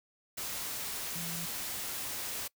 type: tone in noise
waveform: sine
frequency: 169 Hz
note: E3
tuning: 43 cents sharp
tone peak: -41 dBFS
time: 1.15-1.46 s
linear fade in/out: 10 ms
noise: white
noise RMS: -38 dBFS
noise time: 0.37-2.48 s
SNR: -6 dB
effects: noise-tail reverb RT60 0.1 s tail -23 dB re dry